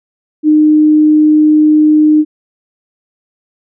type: tone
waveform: sine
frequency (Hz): 305.4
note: D#4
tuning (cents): -32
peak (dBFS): -4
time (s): 0.43-2.25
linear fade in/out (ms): 50
effects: none